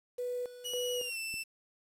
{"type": "tone with tremolo", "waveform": "sine", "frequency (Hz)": 492.6, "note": "B4", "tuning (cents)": -5, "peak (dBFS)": -33, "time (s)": [0.18, 1.1], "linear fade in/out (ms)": 10, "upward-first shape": "square", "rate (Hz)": 1.8, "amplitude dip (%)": 75}
{"type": "tone with pitch glide", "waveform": "sawtooth", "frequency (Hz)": [2921, 2663], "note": ["F#7", "E7"], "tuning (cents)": [-23, 17], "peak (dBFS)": -33, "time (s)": [0.64, 1.44], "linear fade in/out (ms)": 20, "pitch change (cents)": -160, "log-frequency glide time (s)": [0.95, 1.18]}
{"type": "click", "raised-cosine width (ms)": 3, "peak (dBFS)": -38, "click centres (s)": 1.341}
{"effects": ["resampled to 32000 Hz", "9-bit"]}